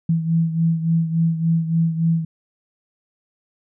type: beating tone pair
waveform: sine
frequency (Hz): 163.9 / 167.4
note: E3 / E3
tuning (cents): -10 / +27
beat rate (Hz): 3.5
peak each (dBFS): -17 / -23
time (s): 0.09-2.25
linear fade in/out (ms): 5
effects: none